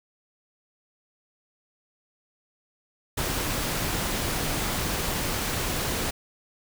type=noise; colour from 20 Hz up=pink; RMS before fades=-28 dBFS; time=3.17-6.11 s; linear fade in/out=10 ms; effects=none